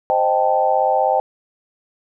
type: chord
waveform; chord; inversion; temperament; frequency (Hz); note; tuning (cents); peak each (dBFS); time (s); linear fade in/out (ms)
sine; A half-diminished seventh; first; equal; 523.3 / 622.3 / 784 / 880; C5 / Eb5 / G5 / A5; 0 / 0 / 0 / 0; -20 / -20 / -17 / -22; 0.1-1.2; 0
effects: none